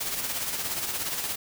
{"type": "noise with tremolo", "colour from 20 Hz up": "white", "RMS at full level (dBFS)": -29, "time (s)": [0, 1.36], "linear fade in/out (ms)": 10, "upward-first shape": "sine", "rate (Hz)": 17, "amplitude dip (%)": 45, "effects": []}